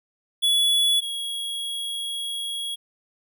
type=tone pair in turn; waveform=square; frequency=3400 / 3317 Hz; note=G#7 / G#7; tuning=+40 / -3 cents; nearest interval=unison; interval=43 cents; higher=first; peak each=-18 / -28 dBFS; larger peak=first; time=0.42-1.01 / 1.01-2.76 s; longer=second; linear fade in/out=20 ms; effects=none